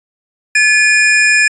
square tone pair together, 1722.5 / 2436 Hz, A6 / D#7, -37 / -37 cents, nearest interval tritone, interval 600 cents, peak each -11 dBFS, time 0.55-1.48 s, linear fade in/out 5 ms, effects resampled to 24000 Hz

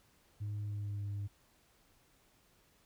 sine tone with pitch glide, 103.9 to 101.23 Hz, G#2 to G#2, +1 to -44 cents, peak -34 dBFS, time 0.4-1.28 s, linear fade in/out 20 ms, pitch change -45 cents, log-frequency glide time 0.63-1.06 s, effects tanh soft clip ceiling -35 dBFS + pink hiss -69 dBFS RMS until 2.85 s

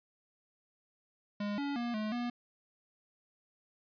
square tone with pitch steps, 205.4 / 283.3 / 238.3 / 214.3 / 241.4 Hz, G#3 / C#4 / A#3 / A3 / B3, -19 / +38 / +38 / -45 / -39 cents, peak -34 dBFS, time 1.4-2.3 s, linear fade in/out 5 ms, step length 180 ms, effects resampled to 11025 Hz

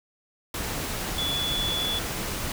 sine tone in noise, 3429 Hz, A7, 45 cents flat, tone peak -26 dBFS, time 1.18-1.99 s, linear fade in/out 2 ms, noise pink, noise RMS -31 dBFS, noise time 0.54-2.52 s, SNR +2 dB, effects none

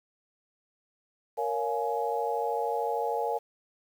sine chord, Bb minor seventh, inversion none, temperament just, 466.2 / 559.4 / 699.2 / 839.1 Hz, Bb4 / Db5 / F5 / Ab5, 0 / +16 / +2 / +18 cents, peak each -31 / -35 / -34 / -31 dBFS, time 1.37-3.39 s, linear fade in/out 20 ms, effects 9-bit

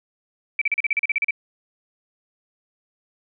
sine tone bursts, 2317 Hz, D7, 24 cents flat, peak -17 dBFS, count 12, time 0.59-1.308 s, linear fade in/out 2 ms, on 25 ms, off 38 ms, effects none

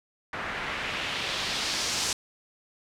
white noise with low-pass filter sweep, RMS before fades -31 dBFS, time 0.33-2.13 s, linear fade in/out 2 ms, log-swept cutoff 1600 to 6800 Hz, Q 1.5, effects none

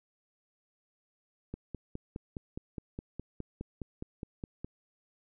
click train, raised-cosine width 3 ms, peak -25 dBFS, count 16, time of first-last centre 1.54-4.646 s, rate 4.83 Hz, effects none

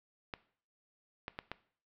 clicks, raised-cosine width 0.3 ms, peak -22 dBFS, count 4, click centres 0.338 / 1.281 / 1.389 / 1.516 s, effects noise-tail reverb RT60 0.5 s tail -18 dB re dry + low-pass 4000 Hz 12 dB/octave

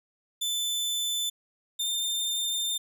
sawtooth tone pair in turn, 3520 / 3606 Hz, A7 / A7, 0 / +42 cents, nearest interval unison, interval 42 cents, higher second, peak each -24 dBFS, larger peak neither, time 0.41-1.3 / 1.79-2.78 s, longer second, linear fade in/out 10 ms, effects none

